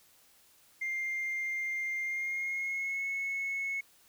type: tone with pitch glide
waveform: sine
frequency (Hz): 2105 to 2194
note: C7 to C#7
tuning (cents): +10 to -18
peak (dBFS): -30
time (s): 0.81-3.81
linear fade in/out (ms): 10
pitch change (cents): +72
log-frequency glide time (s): 2.02-3.06
effects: tanh soft clip ceiling -29 dBFS + white hiss -63 dBFS RMS until 4.08 s